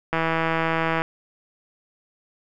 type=click train; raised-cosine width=0.5 ms; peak=-8 dBFS; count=146; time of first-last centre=0.13-1.02 s; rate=163 Hz; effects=none